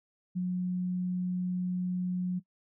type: tone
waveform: sine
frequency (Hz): 181.1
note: F#3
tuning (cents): -37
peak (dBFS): -28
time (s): 0.35-2.4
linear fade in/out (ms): 20
effects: noise-tail reverb RT60 0.1 s tail -19 dB re dry